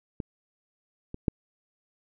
clicks, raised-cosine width 3 ms, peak -19 / -23 / -10 dBFS, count 3, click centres 0.202 / 1.144 / 1.282 s, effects none

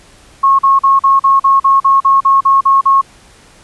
sine tone bursts, 1090 Hz, C#6, 29 cents flat, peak -5 dBFS, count 13, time 0.43-3.014 s, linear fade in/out 10 ms, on 160 ms, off 42 ms, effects pink hiss -43 dBFS RMS until 3.63 s + resampled to 24000 Hz

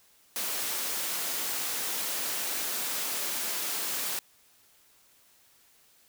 white high-pass noise, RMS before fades -32 dBFS, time 0.36-4.19 s, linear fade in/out 0 ms, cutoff 230 Hz, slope 12 dB/octave, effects white hiss -62 dBFS RMS until 6.08 s

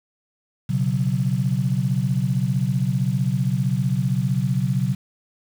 sine chord, B suspended second, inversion none, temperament just, 123.47 / 138.9 / 185.21 Hz, B2 / C#3 / F#3, 0 / +4 / +2 cents, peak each -23 / -22 / -24 dBFS, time 0.69-4.95 s, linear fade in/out 10 ms, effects 7-bit

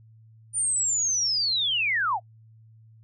sine linear sweep, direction down, 9220 to 643 Hz, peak -22 dBFS, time 0.53-2.2 s, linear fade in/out 50 ms, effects noise-tail reverb RT60 0.1 s tail -25 dB re dry + added 111 Hz sine -50 dBFS peak until 3.03 s

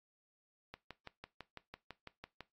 click train, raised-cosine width 0.3 ms, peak -30 dBFS, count 11, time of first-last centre 0.74-2.407 s, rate 6 Hz, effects noise-tail reverb RT60 0.2 s tail -18 dB re dry + AAC 48 kbps

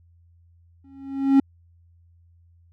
triangle tone with exponential growth, 272.6 Hz, C#4, 29 cents flat, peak -8 dBFS, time 0.84-1.4 s, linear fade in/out 5 ms, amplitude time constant 120 ms, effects added 85 Hz sine -53 dBFS peak until 2.72 s

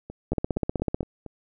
two click trains, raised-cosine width 2 ms, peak -24 / -11 dBFS, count 6 / 12, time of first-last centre 0.1-1.263 / 0.32-1.008 s, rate 4.3 / 16 Hz, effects none

